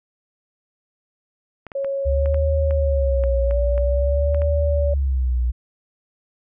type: clicks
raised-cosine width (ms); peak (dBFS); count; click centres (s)
0.5; -21; 11; 1.667 / 1.718 / 1.846 / 2.259 / 2.344 / 2.709 / 3.238 / 3.51 / 3.779 / 4.346 / 4.419
type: tone with pitch glide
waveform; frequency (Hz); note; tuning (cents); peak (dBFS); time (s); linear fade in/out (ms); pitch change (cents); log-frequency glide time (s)
sine; 550 to 573; C#5 to D5; -14 to -43; -21; 1.75-4.94; 5; +71; 3.44-3.57
type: tone with vibrato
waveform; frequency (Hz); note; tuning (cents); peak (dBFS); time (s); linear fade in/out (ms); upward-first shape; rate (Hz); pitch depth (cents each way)
sine; 67.7; C#2; -40; -17; 2.05-5.52; 20; sine; 0.5; 200
effects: none